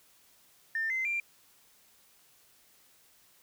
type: tone with pitch steps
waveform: sine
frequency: 1799 / 2067 / 2374 Hz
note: A6 / C7 / D7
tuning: +38 / -22 / +18 cents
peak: -28 dBFS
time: 0.75-1.2 s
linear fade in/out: 2 ms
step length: 150 ms
effects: tanh soft clip ceiling -24 dBFS + white hiss -63 dBFS RMS until 3.42 s